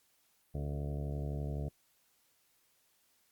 harmonic tone with a mistuned harmonic, 71.9 Hz, D2, 36 cents flat, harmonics 1 / 2 / 3 / 4 / 5 / 6 / 7 / 8 / 9 / 10, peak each -38 / -38 / -48 / -49 / -52 / -49 / -55 / -52 / -52 / -57 dBFS, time 0.54-1.69 s, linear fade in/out 10 ms, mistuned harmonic 6, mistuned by +27 cents, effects white hiss -72 dBFS RMS until 3.31 s + Opus 48 kbps

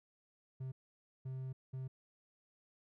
triangle tone bursts at uneven times, 130.81 Hz, C3, in tune, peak -38 dBFS, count 3, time 0.6-0.72 / 1.25-1.53 / 1.73-1.88 s, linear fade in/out 10 ms, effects none

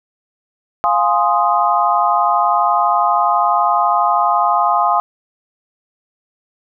sine chord, F minor seventh, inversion none, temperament equal, 698.5 / 830.6 / 1046.5 / 1244.5 Hz, F5 / Ab5 / C6 / Eb6, 0 / 0 / 0 / 0 cents, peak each -17 dBFS, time 0.84-5 s, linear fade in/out 0 ms, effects none

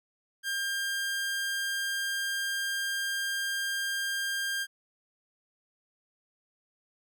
sawtooth tone, 1600 Hz, G6, 35 cents sharp, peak -26 dBFS, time 0.43-4.67 s, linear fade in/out 50 ms, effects none

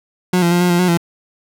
30% pulse tone with pitch steps, 181.3 / 171.6 / 175.4 / 178.4 / 173.9 / 181.3 / 170.1 Hz, F#3 / F3 / F3 / F3 / F3 / F#3 / F3, -35 / -30 / +8 / +37 / -7 / -35 / -45 cents, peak -9 dBFS, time 0.33-0.974 s, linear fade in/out 5 ms, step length 92 ms, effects none

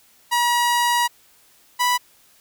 sawtooth tone pair in turn, 960 / 985.3 Hz, B5 / B5, -49 / -4 cents, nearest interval unison, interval 45 cents, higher second, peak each -13 dBFS, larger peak neither, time 0.31-1.08 / 1.79-1.98 s, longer first, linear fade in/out 20 ms, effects white hiss -55 dBFS RMS until 2.4 s

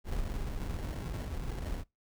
brown noise with sample-and-hold, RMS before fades -36 dBFS, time 0.04-1.84 s, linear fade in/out 50 ms, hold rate 1225 Hz, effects noise-tail reverb RT60 0.2 s tail -23 dB re dry

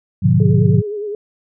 sine chord, G# diminished seventh, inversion none, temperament just, 103.83 / 124.59 / 149.51 / 179.41 Hz, G#2 / B2 / D3 / F3, 0 / +16 / +31 / +47 cents, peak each -15 dBFS, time 0.22-0.82 s, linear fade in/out 20 ms
sine tone with vibrato, 415.3 Hz, G#4, in tune, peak -21 dBFS, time 0.4-1.15 s, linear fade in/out 2 ms, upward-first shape sine, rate 9.7 Hz, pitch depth 56 cents each way
effects none

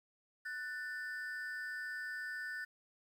triangle ring-modulated tone, 1633 Hz, G#6, 30 cents flat, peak -35 dBFS, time 0.45-2.65 s, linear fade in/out 10 ms, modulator 147 Hz, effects 11-bit

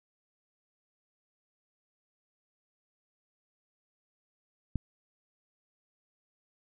click, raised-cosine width 5 ms, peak -18 dBFS, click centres 4.757 s, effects none

